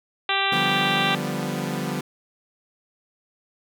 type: harmonic tone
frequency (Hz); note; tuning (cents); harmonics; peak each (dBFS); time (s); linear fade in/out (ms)
392; G4; 0; 1 / 2 / 3 / 4 / 5 / 6 / 7 / 8 / 9 / 10; -33 / -27 / -28 / -29 / -30 / -30 / -28 / -31 / -29 / -31; 0.29-1.15; 2
type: chord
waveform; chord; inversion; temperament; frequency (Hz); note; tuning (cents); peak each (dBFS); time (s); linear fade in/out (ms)
sawtooth; G dominant seventh; second; equal with one note detuned; 146.83 / 175.42 / 196 / 246.9; D3 / F3 / G3 / B3; 0 / +8 / 0 / 0; -27; 0.52-2.01; 5
effects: none